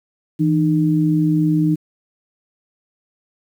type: tone pair together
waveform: sine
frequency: 162.33 / 305.2 Hz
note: E3 / D#4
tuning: -26 / -33 cents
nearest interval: major seventh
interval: 1093 cents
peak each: -16 dBFS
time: 0.39-1.76 s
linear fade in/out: 20 ms
effects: 8-bit